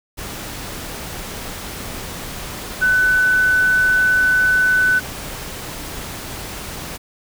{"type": "tone in noise", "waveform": "sine", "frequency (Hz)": 1500, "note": "F#6", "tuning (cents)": 23, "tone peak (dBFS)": -12, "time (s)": [2.81, 5], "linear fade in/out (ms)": 20, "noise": "pink", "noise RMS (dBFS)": -30, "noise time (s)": [0.17, 6.98], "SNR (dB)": 15, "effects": []}